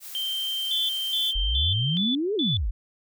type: noise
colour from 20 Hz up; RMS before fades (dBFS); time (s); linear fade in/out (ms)
blue; -39; 0-1.34; 50
type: tone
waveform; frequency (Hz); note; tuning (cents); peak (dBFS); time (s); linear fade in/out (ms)
sine; 3136; G7; 0; -26; 0.15-1.97; 0
type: tone bursts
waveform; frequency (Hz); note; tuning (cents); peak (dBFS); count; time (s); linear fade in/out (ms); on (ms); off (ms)
sine; 3474; A7; -23; -24; 5; 0.71-2.57; 2; 180; 240
type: exponential two-way sweep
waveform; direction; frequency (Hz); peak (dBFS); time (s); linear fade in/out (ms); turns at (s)
sine; up then down; 39.48 to 447.1 to 39.48; -23; 1.35-2.71; 10; 2.35
effects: none